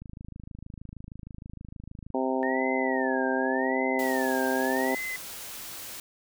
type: click train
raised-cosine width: 5 ms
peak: -29 dBFS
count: 56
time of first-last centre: 0.02-2.103 s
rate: 26.4 Hz
type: harmonic tone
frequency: 130.81 Hz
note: C3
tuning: in tune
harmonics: 2 / 3 / 4 / 5 / 6 / 7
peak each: -29 / -31 / -32 / -33 / -34 / -34 dBFS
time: 2.14-4.95 s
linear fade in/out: 5 ms
type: tone with vibrato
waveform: sine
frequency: 1807 Hz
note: A6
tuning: 46 cents sharp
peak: -31 dBFS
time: 2.43-5.16 s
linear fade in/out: 0 ms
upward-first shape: sine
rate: 0.86 Hz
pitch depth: 220 cents each way
type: noise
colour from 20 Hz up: white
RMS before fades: -40 dBFS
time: 3.99-6 s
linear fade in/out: 2 ms
effects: none